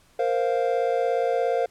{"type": "chord", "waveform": "triangle", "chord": "Bb suspended second", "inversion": "none", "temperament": "equal", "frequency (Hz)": [466.2, 523.3, 698.5], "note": ["Bb4", "C5", "F5"], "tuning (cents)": [0, 0, 0], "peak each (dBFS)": [-23, -23, -24], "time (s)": [0.19, 1.66], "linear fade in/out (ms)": 5, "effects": ["pink hiss -59 dBFS RMS until 1.7 s", "low-pass 12000 Hz 12 dB/octave"]}